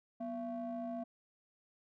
triangle ring-modulated tone, 216.5 Hz, A3, 28 cents flat, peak -33 dBFS, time 0.2-1.04 s, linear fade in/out 10 ms, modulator 460 Hz, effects none

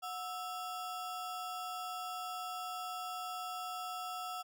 square ring-modulated tone, 1021 Hz, C6, 43 cents flat, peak -37 dBFS, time 0.02-4.43 s, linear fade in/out 20 ms, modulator 291 Hz, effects none

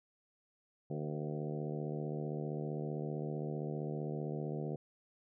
harmonic tone with a mistuned harmonic, 75.4 Hz, D2, 46 cents sharp, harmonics 2 / 3 / 4 / 5 / 6 / 7 / 8 / 9 / 10, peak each -39 / -45 / -47 / -44 / -46 / -49 / -54 / -51 / -56 dBFS, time 0.9-4.76 s, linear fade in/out 5 ms, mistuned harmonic 7, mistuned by -33 cents, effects none

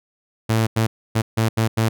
sawtooth tone bursts at uneven times, 111.8 Hz, A2, 28 cents sharp, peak -12 dBFS, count 6, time 0.49-0.67 / 0.76-0.87 / 1.15-1.22 / 1.37-1.49 / 1.57-1.68 / 1.77-1.89 s, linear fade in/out 10 ms, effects none

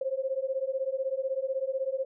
sine beating tone pair, 523.3 / 539.3 Hz, C5 / C#5, 0 / -48 cents, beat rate 16 Hz, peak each -31 dBFS, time 0.01-2.05 s, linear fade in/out 5 ms, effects none

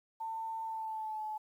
sine tone with pitch glide, 896 to 860.5 Hz, A5 to A5, +31 to -39 cents, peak -36 dBFS, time 0.2-1.38 s, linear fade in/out 10 ms, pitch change -70 cents, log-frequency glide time 0.63-1.23 s, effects 11-bit

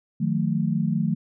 sine chord, D# diminished, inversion none, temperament equal with one note detuned, 155.56 / 180.35 / 220 Hz, D#3 / F#3 / A3, 0 / -44 / 0 cents, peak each -25 dBFS, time 0.2-1.15 s, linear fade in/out 10 ms, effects none

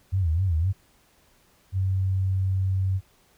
sine tone with vibrato, 87 Hz, F2, 6 cents flat, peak -20 dBFS, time 0.12-0.73 s, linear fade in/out 20 ms, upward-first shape sine, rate 3.9 Hz, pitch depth 190 cents each way
sine tone, 95 Hz, F#2, 46 cents sharp, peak -21 dBFS, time 1.72-3.01 s, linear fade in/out 50 ms
effects pink hiss -61 dBFS RMS until 3.37 s

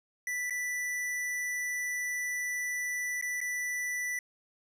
square tone with dropouts, 1975.5 Hz, B6, in tune, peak -32 dBFS, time 0.27-4.19 s, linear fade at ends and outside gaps 2 ms, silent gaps 0.498-0.506 / 3.213-3.224 / 3.405-3.413 s, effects resampled to 32000 Hz

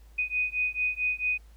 sine beating tone pair, 2489 / 2493.5 Hz, D#7 / D#7, 0 / +3 cents, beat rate 4.5 Hz, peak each -29 dBFS, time 0.18-1.38 s, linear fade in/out 10 ms, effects added 54 Hz sine -49 dBFS peak until 1.56 s + pink hiss -64 dBFS RMS until 1.56 s

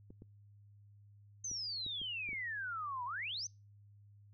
clicks, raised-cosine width 3 ms, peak -39 dBFS, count 7, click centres 0.105 / 0.221 / 1.514 / 1.864 / 2.016 / 2.29 / 2.331 s
sine exponential two-way sweep, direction down then up, 6350 to 945 to 6350 Hz, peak -38 dBFS, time 1.44-3.47 s, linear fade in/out 5 ms, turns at 3.05 s
effects noise-tail reverb RT60 0.3 s tail -26 dB re dry + added 102 Hz sine -58 dBFS peak until 4.33 s

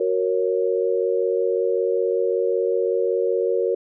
sine chord, F# major, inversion none, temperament equal with one note detuned, 370 / 466.2 / 551.5 Hz, F#4 / A#4 / C#5, 0 / 0 / -9 cents, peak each -23 / -21 / -25 dBFS, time 0-3.75 s, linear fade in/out 5 ms, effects none

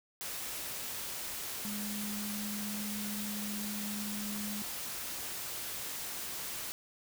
sine tone in noise, 207.7 Hz, G#3, in tune, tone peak -38 dBFS, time 1.65-4.62 s, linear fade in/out 0 ms, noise white, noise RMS -40 dBFS, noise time 0.21-6.72 s, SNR -1 dB, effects none

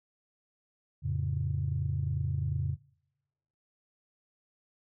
sine chord, F augmented, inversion none, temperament equal, 87.31 / 110 / 138.59 Hz, F2 / A2 / C#3, 0 / 0 / 0 cents, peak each -32 / -34 / -31 dBFS, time 1.02-2.77 s, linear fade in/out 50 ms, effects noise-tail reverb RT60 1.0 s tail -26 dB re dry + tanh soft clip ceiling -20 dBFS

